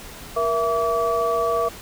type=tone cluster; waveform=sine; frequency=471.7 / 664 / 1150 Hz; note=A#4 / E5 / D6; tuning=+20 / +12 / -37 cents; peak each=-23 dBFS; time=0.36-1.69 s; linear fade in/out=10 ms; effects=pink hiss -39 dBFS RMS until 1.81 s